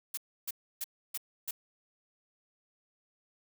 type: noise bursts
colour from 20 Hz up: blue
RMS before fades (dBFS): -36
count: 5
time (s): 0.14-1.51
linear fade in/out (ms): 5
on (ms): 34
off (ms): 300
effects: none